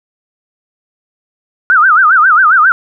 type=tone with vibrato; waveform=sine; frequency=1381 Hz; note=F6; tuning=20 cents flat; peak=-4 dBFS; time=1.7-2.72 s; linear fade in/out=0 ms; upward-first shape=sine; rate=7.4 Hz; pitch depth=230 cents each way; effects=none